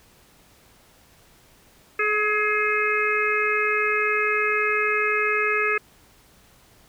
harmonic tone with a mistuned harmonic, 424.1 Hz, G#4, 36 cents sharp, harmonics 1 / 3 / 4 / 5 / 6, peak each -26 / -26 / -26 / -26 / -26 dBFS, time 1.99-5.78 s, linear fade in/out 5 ms, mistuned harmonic 4, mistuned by -24 cents, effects pink hiss -55 dBFS RMS until 6.88 s

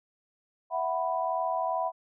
sine chord, E suspended second, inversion none, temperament just, 659.3 / 741.7 / 988.9 Hz, E5 / F#5 / B5, 0 / +4 / +2 cents, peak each -31 dBFS, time 0.7-1.92 s, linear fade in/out 50 ms, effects none

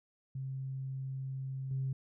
sine tone with level steps, 133.3 Hz, C3, 33 cents sharp, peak -36 / -31 dBFS, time 0.35-1.93 s, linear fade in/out 5 ms, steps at 1.71 s, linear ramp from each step 2 ms, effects tanh soft clip ceiling -27 dBFS

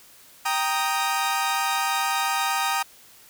sawtooth chord, Eb major, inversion first, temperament equal, 784 / 932.3 / 1244.5 Hz, G5 / Bb5 / Eb6, 0 / 0 / 0 cents, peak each -23 dBFS, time 0.45-2.83 s, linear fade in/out 10 ms, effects white hiss -51 dBFS RMS until 3.29 s

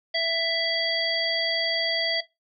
harmonic tone, 662 Hz, E5, 7 cents sharp, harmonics 1 / 3 / 5 / 7, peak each -28 / -28 / -28 / -28 dBFS, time 0.14-2.21 s, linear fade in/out 10 ms, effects noise-tail reverb RT60 0.2 s tail -17 dB re dry

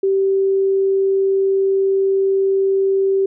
sine tone, 388.2 Hz, G4, 17 cents flat, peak -13 dBFS, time 0.03-3.26 s, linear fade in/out 5 ms, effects none

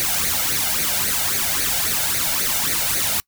white noise with flanger, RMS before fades -21 dBFS, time 0-3.2 s, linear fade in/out 0 ms, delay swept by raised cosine 0.46 to 1.41 ms, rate 3.7 Hz, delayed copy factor +0.7, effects noise-tail reverb RT60 0.1 s tail -25 dB re dry

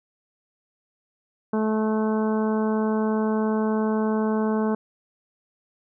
harmonic tone, 217.1 Hz, A3, 23 cents flat, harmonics 1 / 2 / 3 / 4 / 5 / 6 / 7, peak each -22 / -26 / -33 / -33 / -35 / -42 / -40 dBFS, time 1.53-4.75 s, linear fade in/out 5 ms, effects none

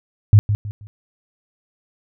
sine tone with echo, 103.83 Hz, G#2, in tune, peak -5 dBFS, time 0.33-0.39 s, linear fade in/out 0 ms, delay 160 ms, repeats 3, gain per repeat -10 dB, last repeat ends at 0.87 s, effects none

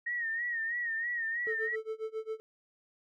sine tone with vibrato, 1864.7 Hz, A#6, in tune, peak -31 dBFS, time 0.06-1.76 s, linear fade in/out 10 ms, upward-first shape sine, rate 3.1 Hz, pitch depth 71 cents each way
triangle tone with tremolo, 440 Hz, A4, in tune, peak -30 dBFS, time 1.47-2.4 s, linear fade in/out 0 ms, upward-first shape sine, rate 7.4 Hz, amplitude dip 95%
effects none

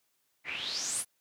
white noise with low-pass filter sweep, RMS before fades -35 dBFS, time 0.44-1.05 s, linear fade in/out 50 ms, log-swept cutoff 2000 to 11000 Hz, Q 6.8, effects white hiss -75 dBFS RMS until 1.2 s + high-pass 100 Hz 12 dB/octave

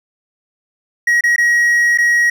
triangle tone with dropouts, 1900 Hz, A#6, 33 cents sharp, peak -8 dBFS, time 1.07-2.3 s, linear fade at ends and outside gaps 5 ms, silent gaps 1.209-1.237 / 1.362-1.38 / 1.976-1.984 s, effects none

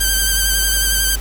5% pulse tone with vibrato, 1568 Hz, G6, in tune, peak -4 dBFS, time 0-1.16 s, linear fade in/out 10 ms, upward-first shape sine, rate 11 Hz, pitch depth 30 cents each way, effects added 50 Hz sine -20 dBFS peak until 1.2 s + pink hiss -34 dBFS RMS until 1.2 s

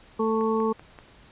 harmonic tone, 221.5 Hz, A3, 12 cents sharp, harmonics 1 / 2 / 4 / 5, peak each -26 / -24 / -32 / -30 dBFS, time 0.19-0.73 s, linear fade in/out 10 ms
click train, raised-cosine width 0.5 ms, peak -28 dBFS, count 4, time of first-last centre 0.41-0.988 s, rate 5.19 Hz
effects pink hiss -53 dBFS RMS until 1.31 s + resampled to 8000 Hz

